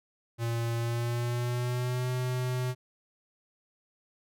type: tone with pitch glide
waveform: square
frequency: 116.54 to 126.36 Hz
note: A#2 to B2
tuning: 0 to +40 cents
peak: -29 dBFS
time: 0.38-2.75 s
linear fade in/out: 50 ms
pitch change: +140 cents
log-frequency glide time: 0.77-2.1 s
effects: none